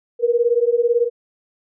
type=beating tone pair; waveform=sine; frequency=466.2 / 484.2 Hz; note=A#4 / B4; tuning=0 / -34 cents; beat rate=18 Hz; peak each=-17 dBFS; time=0.19-1.1 s; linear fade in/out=50 ms; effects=none